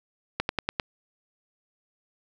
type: slowing click train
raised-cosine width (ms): 0.3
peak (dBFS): -9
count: 5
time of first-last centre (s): 0.4-0.798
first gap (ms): 91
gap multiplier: 1.06
effects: none